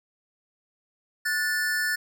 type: tone pair together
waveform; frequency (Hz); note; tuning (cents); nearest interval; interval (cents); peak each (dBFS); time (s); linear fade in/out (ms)
square; 1463.1 / 1760; F#6 / A6; -20 / 0; minor third; 320; -30 / -26; 1.25-1.96; 10
effects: none